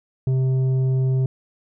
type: tone with tanh clipping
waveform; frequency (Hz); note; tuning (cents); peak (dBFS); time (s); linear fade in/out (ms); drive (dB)
sine; 130.81; C3; 0; -18; 0.27-1.26; 2; 7
effects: none